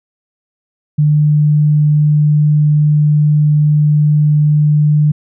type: tone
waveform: sine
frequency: 149.8 Hz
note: D3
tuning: 35 cents sharp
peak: -7 dBFS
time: 0.98-5.12 s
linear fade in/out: 10 ms
effects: none